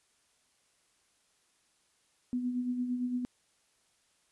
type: tone with tremolo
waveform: sine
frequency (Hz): 247.7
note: B3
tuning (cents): +5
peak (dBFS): -28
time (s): 2.33-3.25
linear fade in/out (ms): 0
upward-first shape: sine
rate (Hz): 8.8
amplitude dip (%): 50
effects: white hiss -71 dBFS RMS until 4.31 s + resampled to 24000 Hz